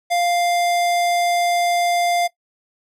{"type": "tone", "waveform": "square", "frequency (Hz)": 698.5, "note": "F5", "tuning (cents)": 0, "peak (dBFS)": -17, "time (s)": [0.1, 2.28], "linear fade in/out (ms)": 20, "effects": ["noise-tail reverb RT60 0.1 s tail -18 dB re dry", "low-pass 12000 Hz 12 dB/octave"]}